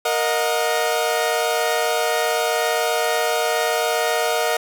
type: chord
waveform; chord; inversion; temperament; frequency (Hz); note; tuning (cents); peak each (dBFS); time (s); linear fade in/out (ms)
sawtooth; D# minor; second; equal with one note detuned; 466.2 / 622.3 / 723.1; A#4 / D#5 / F#5; 0 / 0 / -40; -19; 0.05-4.57; 5
effects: none